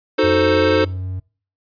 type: chord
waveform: square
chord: D# diminished seventh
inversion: none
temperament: equal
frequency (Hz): 311.1 / 370 / 440 / 523.3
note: D#4 / F#4 / A4 / C5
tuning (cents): 0 / 0 / 0 / 0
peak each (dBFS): -20 / -23 / -18 / -18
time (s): 0.18-0.85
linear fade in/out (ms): 10
type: tone with pitch glide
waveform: triangle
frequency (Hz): 91 to 92.91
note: F#2 to F#2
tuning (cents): -28 to +8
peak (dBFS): -21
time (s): 0.23-1.2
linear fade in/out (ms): 10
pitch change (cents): +36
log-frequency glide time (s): 0.62-1.07
effects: noise-tail reverb RT60 0.4 s tail -23 dB re dry + resampled to 11025 Hz